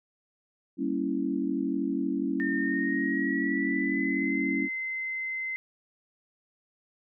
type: chord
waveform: sine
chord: G diminished seventh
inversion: none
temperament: equal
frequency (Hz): 196 / 233.1 / 277.2 / 329.6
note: G3 / Bb3 / Db4 / Fb4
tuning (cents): 0 / 0 / 0 / 0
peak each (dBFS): -34 / -34 / -29 / -32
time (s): 0.77-4.69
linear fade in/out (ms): 50
type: tone with pitch glide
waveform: sine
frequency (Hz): 1818 to 2064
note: A#6 to C7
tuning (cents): -44 to -24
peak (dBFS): -30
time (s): 2.4-5.56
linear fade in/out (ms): 0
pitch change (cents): +220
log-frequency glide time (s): 2.55-4.35
effects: none